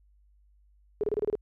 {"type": "tone bursts", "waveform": "sine", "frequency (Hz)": 420, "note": "G#4", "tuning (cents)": 19, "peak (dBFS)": -24, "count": 7, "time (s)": [1.01, 1.353], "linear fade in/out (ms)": 0, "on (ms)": 25, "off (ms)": 28, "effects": ["added 50 Hz sine -59 dBFS peak until 1.41 s"]}